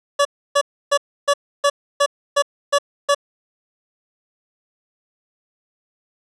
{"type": "tone bursts", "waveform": "25% pulse", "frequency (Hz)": 570, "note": "C#5", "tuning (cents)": 48, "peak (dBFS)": -9, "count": 9, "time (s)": [0.19, 3.148], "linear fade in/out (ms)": 10, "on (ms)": 62, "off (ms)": 300, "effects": ["resampled to 22050 Hz", "8-bit"]}